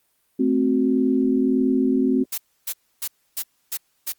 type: chord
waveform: sine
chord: F# diminished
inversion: first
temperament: equal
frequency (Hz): 220 / 261.6 / 370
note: A3 / C4 / F#4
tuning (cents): 0 / 0 / 0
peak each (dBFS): -24 / -18 / -24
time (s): 0.39-2.24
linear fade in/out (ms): 10
type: noise bursts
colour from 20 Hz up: blue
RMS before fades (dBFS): -26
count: 6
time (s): 2.32-4.124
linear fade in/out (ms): 10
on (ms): 59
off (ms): 290
effects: white hiss -67 dBFS RMS until 4.18 s + Opus 32 kbps